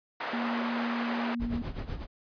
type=band-pass noise; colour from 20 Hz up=white; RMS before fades=-35 dBFS; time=0.2-1.35 s; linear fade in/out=5 ms; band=460 to 1400 Hz; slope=12 dB/octave
type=tone; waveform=sine; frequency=236.2 Hz; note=A#3; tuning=23 cents sharp; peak=-30 dBFS; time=0.33-1.62 s; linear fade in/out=5 ms
type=noise with tremolo; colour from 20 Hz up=brown; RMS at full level=-32 dBFS; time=1.39-2.07 s; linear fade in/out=50 ms; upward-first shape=sine; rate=8 Hz; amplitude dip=75%
effects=resampled to 11025 Hz